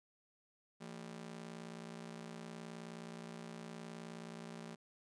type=ring-modulated tone; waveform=sawtooth; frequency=197.2 Hz; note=G3; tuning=11 cents sharp; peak=-40 dBFS; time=0.8-4.76 s; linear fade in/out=20 ms; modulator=29.6 Hz; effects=resampled to 22050 Hz